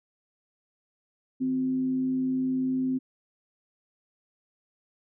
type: tone with frequency modulation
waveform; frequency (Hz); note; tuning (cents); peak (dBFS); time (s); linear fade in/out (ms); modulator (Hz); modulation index
sine; 259.2; C4; -16; -24; 1.4-2.99; 20; 103; 0.2
effects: none